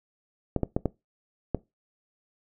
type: clicks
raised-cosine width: 2 ms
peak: -11 dBFS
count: 5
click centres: 0.563 / 0.633 / 0.765 / 0.857 / 1.547 s
effects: noise-tail reverb RT60 0.2 s tail -20 dB re dry